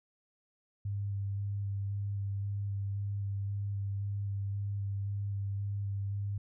sine tone with vibrato, 100 Hz, G2, 35 cents sharp, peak -32 dBFS, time 0.85-6.38 s, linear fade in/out 5 ms, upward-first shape square, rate 1.9 Hz, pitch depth 12 cents each way, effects none

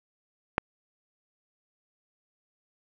click, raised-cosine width 0.5 ms, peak -7 dBFS, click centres 0.581 s, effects none

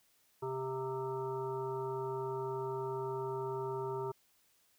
harmonic tone, 131.7 Hz, C3, 12 cents sharp, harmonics 1 / 3 / 5 / 7 / 9 / 10, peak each -44 / -37 / -51 / -42 / -50 / -51 dBFS, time 0.42-4.12 s, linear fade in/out 10 ms, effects white hiss -71 dBFS RMS until 4.78 s

